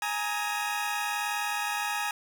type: chord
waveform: 20% pulse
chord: Ab suspended second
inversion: none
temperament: equal with one note detuned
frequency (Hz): 830.6 / 932.3 / 1265.5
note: Ab5 / Bb5 / Eb6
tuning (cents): 0 / 0 / +29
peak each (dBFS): -26 / -30 / -30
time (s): 0.02-2.11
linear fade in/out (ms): 2
effects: none